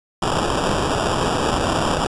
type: noise with sample-and-hold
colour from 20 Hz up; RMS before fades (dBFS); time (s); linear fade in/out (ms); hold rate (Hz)
white; -20; 0.22-2.07; 5; 2100
effects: resampled to 22050 Hz